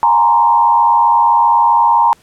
sine tone with frequency modulation, 932.3 Hz, A#5, in tune, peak -7 dBFS, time 0.03-2.13 s, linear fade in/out 0 ms, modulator 92.3 Hz, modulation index 0.94, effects pink hiss -50 dBFS RMS until 2.22 s + low-pass 12000 Hz 12 dB/octave

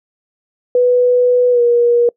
sine tone with pitch glide, 493.9 to 477.1 Hz, B4 to A#4, 0 to +40 cents, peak -8 dBFS, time 0.75-2.09 s, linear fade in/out 2 ms, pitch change -60 cents, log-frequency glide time 1.51-1.61 s, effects noise-tail reverb RT60 0.1 s tail -25 dB re dry

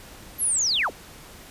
sine linear sweep, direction down, 11840 to 117.1 Hz, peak -20 dBFS, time 0.38-0.91 s, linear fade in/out 50 ms, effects pink hiss -45 dBFS RMS until 1.5 s + resampled to 32000 Hz

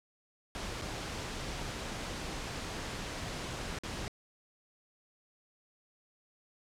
pink noise with dropouts, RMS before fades -39 dBFS, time 0.55-4.08 s, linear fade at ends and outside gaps 0 ms, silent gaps 0.814-0.82 / 3.787-3.835 s, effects low-pass 7000 Hz 12 dB/octave

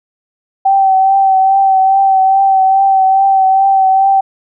sine tone with vibrato, 772 Hz, G5, 27 cents flat, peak -6 dBFS, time 0.65-4.21 s, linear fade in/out 10 ms, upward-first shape triangle, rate 2.4 Hz, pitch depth 30 cents each way, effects none

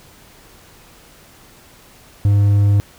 triangle tone, 101.5 Hz, G#2, 39 cents flat, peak -8 dBFS, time 2.25-2.8 s, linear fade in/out 0 ms, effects pink hiss -46 dBFS RMS until 2.98 s

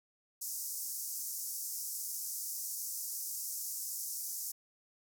white band-pass noise, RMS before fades -40 dBFS, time 0.41-4.52 s, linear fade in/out 10 ms, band 5300 to 16000 Hz, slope 48 dB/octave, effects none

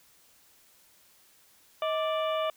harmonic tone with a mistuned harmonic, 587.3 Hz, D5, in tune, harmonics 1 / 2 / 3 / 4 / 5 / 6, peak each -28 / -32 / -46 / -42 / -40 / -44 dBFS, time 1.82-2.5 s, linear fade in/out 2 ms, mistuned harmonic 1, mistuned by +130 cents, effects white hiss -61 dBFS RMS until 2.56 s

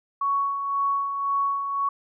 sine tone with tremolo, 1115 Hz, C#6, 10 cents sharp, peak -20 dBFS, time 0.21-1.89 s, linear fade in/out 5 ms, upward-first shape sine, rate 1.9 Hz, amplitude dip 50%, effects none

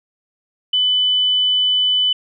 sine tone, 3000 Hz, F#7, 23 cents sharp, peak -13 dBFS, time 0.73-2.13 s, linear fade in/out 5 ms, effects none

